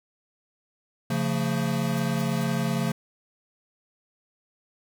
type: chord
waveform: square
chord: Db augmented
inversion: none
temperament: equal with one note detuned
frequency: 138.59 / 174.61 / 224.8 Hz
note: Db3 / F3 / A3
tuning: 0 / 0 / +37 cents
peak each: -29 dBFS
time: 1.1-2.92 s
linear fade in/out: 5 ms
type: noise bursts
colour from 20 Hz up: white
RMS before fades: -43 dBFS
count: 3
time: 1.97-2.437 s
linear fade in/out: 5 ms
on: 29 ms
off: 190 ms
effects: none